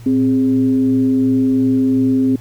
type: tone with frequency modulation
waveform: sine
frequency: 262.2 Hz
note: C4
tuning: 4 cents sharp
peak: -11 dBFS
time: 0.06-2.36 s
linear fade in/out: 5 ms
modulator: 149 Hz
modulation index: 0.42
effects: added 116 Hz sine -33 dBFS peak until 2.4 s + pink hiss -46 dBFS RMS until 2.4 s